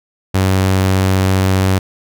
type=tone; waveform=sawtooth; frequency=94.9 Hz; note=F#2; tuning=44 cents sharp; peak=-7 dBFS; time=0.34-1.79 s; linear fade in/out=10 ms; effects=none

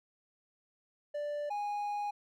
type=tone pair in turn; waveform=triangle; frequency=587.3 / 824.6 Hz; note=D5 / G#5; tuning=0 / -13 cents; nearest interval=tritone; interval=587 cents; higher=second; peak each=-32 / -31 dBFS; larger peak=second; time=1.14-1.5 / 1.5-2.11 s; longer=second; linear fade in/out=10 ms; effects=none

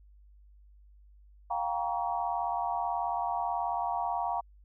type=chord; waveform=sine; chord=G half-diminished seventh; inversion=third; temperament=just; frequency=705.6 / 784 / 940.8 / 1128.9 Hz; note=F5 / G5 / Bb5 / Db6; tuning=+18 / 0 / +16 / +31 cents; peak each=-33 / -35 / -33 / -39 dBFS; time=1.5-4.41 s; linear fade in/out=10 ms; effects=added 50 Hz sine -54 dBFS peak until 4.64 s

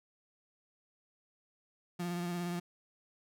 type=tone with vibrato; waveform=35% pulse; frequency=174.8 Hz; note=F3; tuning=2 cents sharp; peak=-33 dBFS; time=1.99-2.6 s; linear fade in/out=10 ms; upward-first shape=triangle; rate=17 Hz; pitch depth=32 cents each way; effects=none

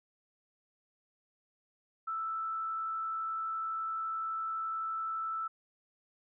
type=tone with frequency modulation; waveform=sine; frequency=1321 Hz; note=E6; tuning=3 cents sharp; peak=-33 dBFS; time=2.07-5.48 s; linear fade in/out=10 ms; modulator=69.8 Hz; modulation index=0.22; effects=none

